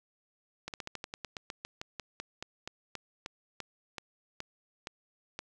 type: slowing click train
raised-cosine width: 0.2 ms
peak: -21 dBFS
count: 23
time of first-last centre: 0.68-5.39 s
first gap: 58 ms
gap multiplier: 1.11
effects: none